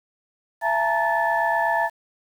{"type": "tone cluster", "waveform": "sine", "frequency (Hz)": [673, 861, 929, 1747], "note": ["E5", "A5", "A#5", "A6"], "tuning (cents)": [36, -38, -6, -13], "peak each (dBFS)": [-24, -25, -23, -24], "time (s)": [0.61, 1.9], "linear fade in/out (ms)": 50, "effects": ["tanh soft clip ceiling -9 dBFS", "8-bit"]}